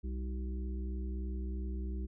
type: harmonic tone with a mistuned harmonic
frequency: 63 Hz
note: B1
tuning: 35 cents sharp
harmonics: 1 / 3 / 5 / 6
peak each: -35 / -45 / -49 / -51 dBFS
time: 0.03-2.07 s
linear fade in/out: 20 ms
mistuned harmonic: 3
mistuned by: +91 cents
effects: none